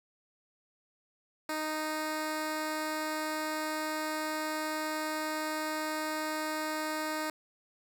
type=tone; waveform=10% pulse; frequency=309.8 Hz; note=D#4; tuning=7 cents flat; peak=-24 dBFS; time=1.49-7.3 s; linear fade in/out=2 ms; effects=none